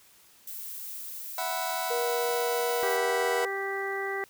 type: noise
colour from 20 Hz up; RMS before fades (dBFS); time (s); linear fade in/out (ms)
violet; -39; 0.47-2.97; 5
type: chord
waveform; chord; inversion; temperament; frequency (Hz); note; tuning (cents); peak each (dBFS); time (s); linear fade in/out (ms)
sawtooth; E suspended second; none; just; 659.3 / 741.7 / 988.9; E5 / F#5 / B5; 0 / +4 / +2; -31 / -29 / -30; 1.38-3.45; 2
type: tone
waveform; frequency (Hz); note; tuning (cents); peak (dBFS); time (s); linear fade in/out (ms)
sine; 477.4; A#4; +41; -28; 1.9-3.46; 10
type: harmonic tone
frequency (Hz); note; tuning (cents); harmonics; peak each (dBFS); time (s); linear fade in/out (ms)
392; G4; 0; 1 / 2 / 3 / 4 / 5; -33 / -37 / -40 / -39 / -34; 2.83-4.24; 0
effects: white hiss -58 dBFS RMS until 4.29 s